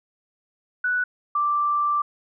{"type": "tone pair in turn", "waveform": "sine", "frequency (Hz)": [1480, 1174.7], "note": ["F#6", "D6"], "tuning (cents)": [0, 0], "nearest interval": "major third", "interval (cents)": 400, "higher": "first", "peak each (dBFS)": [-20, -19], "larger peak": "second", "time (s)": [[0.84, 1.04], [1.35, 2.02]], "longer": "second", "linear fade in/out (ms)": 5, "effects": []}